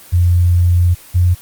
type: tone pair in turn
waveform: sine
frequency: 87.8 / 88.92 Hz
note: F2 / F2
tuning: +10 / +32 cents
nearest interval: unison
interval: 22 cents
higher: second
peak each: -8 dBFS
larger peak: neither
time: 0.12-0.95 / 1.14-1.35 s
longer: first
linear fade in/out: 20 ms
effects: white hiss -39 dBFS RMS until 1.41 s + Opus 24 kbps